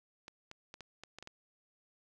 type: clicks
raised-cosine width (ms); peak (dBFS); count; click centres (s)
0.2; -30; 8; 0.281 / 0.514 / 0.741 / 0.807 / 1.036 / 1.186 / 1.226 / 1.274
effects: none